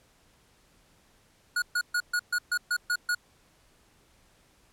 square tone bursts, 1448 Hz, F#6, 38 cents flat, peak -25 dBFS, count 9, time 1.56-3.149 s, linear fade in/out 5 ms, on 61 ms, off 130 ms, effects pink hiss -63 dBFS RMS until 4.72 s + low-pass 12000 Hz 12 dB/octave

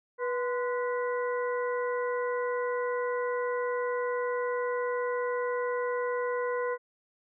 harmonic tone with a mistuned harmonic, 489.6 Hz, B4, 15 cents flat, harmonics 1 / 2 / 3 / 4, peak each -29 / -35 / -39 / -41 dBFS, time 0.18-6.78 s, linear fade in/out 50 ms, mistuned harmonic 2, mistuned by +78 cents, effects none

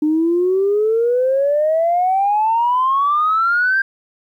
sine exponential sweep, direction up, 300 to 1600 Hz, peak -12 dBFS, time 0.02-3.82 s, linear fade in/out 5 ms, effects tanh soft clip ceiling -8 dBFS + 9-bit

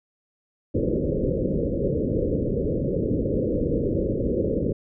white low-pass noise, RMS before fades -24 dBFS, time 0.74-4.73 s, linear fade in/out 10 ms, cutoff 550 Hz, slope 96 dB/octave, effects none

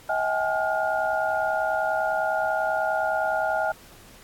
sine tone cluster, 639 / 768 / 838 / 1421 Hz, D#5 / G5 / G#5 / F6, +46 / -36 / +15 / +30 cents, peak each -26 / -28 / -29 / -28 dBFS, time 0.09-3.72 s, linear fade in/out 5 ms, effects pink hiss -50 dBFS RMS until 4.23 s + AAC 64 kbps

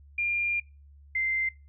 sine tone pair in turn, 2400 / 2083 Hz, D7 / C7, +37 / -8 cents, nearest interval major second, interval 245 cents, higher first, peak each -25 dBFS, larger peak neither, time 0.18-0.6 / 1.15-1.49 s, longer first, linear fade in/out 5 ms, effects noise-tail reverb RT60 0.3 s tail -23 dB re dry + added 71 Hz sine -50 dBFS peak until 1.68 s

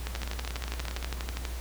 two click trains, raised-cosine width 0.2 ms, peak -19 / -16 dBFS, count 16 / 18, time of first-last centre 0.16-1.027 / 0.07-1.452 s, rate 17.3 / 12.3 Hz, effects added 60 Hz sine -34 dBFS peak until 1.6 s + pink hiss -44 dBFS RMS until 1.6 s

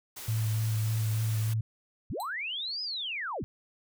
white noise, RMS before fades -42 dBFS, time 0.16-1.54 s, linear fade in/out 10 ms
sine tone with vibrato, 110 Hz, A2, in tune, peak -26 dBFS, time 0.28-1.61 s, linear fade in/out 5 ms, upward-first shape triangle, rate 3.4 Hz, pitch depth 23 cents each way
sine linear two-way sweep, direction up then down, 41.2 to 5100 to 41.2 Hz, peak -32 dBFS, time 2.1-3.44 s, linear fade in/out 0 ms, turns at 2.82 s
15% pulse tone with exponential decay, 4042 Hz, B7, 39 cents sharp, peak -31 dBFS, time 2.2-2.33 s, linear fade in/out 1 ms, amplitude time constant 27 ms
effects none

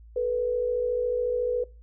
sine tone pair together, 437.9 / 491.9 Hz, A4 / B4, -8 / -7 cents, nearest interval major second, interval 201 cents, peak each -31 / -24 dBFS, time 0.16-1.64 s, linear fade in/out 5 ms, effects noise-tail reverb RT60 0.3 s tail -22 dB re dry + added 56 Hz sine -46 dBFS peak until 1.82 s

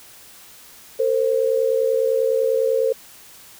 sine tone pair together, 454.1 / 524.1 Hz, A#4 / C5, -45 / +3 cents, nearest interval major second, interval 248 cents, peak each -19 dBFS, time 0.99-2.93 s, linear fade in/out 10 ms, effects white hiss -45 dBFS RMS until 3.59 s

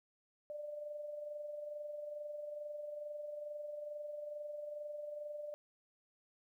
sine tone with amplitude modulation, 593 Hz, D5, 17 cents sharp, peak -40 dBFS, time 0.5-5.54 s, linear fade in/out 0 ms, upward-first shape sine, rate 22.3 Hz, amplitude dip 45%, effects 13-bit

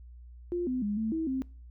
sine tone with pitch steps, 350.8 / 254.3 / 206.3 / 220.9 / 322.5 / 263 Hz, F4 / C4 / G#3 / A3 / E4 / C4, +8 / -49 / -11 / +7 / -38 / +9 cents, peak -28 dBFS, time 0.52-1.42 s, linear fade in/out 0 ms, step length 150 ms, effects noise-tail reverb RT60 0.4 s tail -24 dB re dry + added 60 Hz sine -46 dBFS peak until 1.7 s

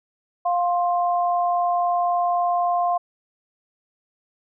sine tone pair together, 703 / 1053.3 Hz, F5 / C6, +11 / +11 cents, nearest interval perfect fifth, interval 700 cents, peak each -19 / -25 dBFS, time 0.45-2.98 s, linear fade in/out 10 ms, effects none

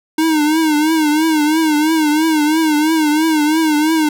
square tone with vibrato, 310 Hz, D#4, 6 cents flat, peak -12 dBFS, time 0.18-4.09 s, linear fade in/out 5 ms, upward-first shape triangle, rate 3 Hz, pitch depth 95 cents each way, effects none

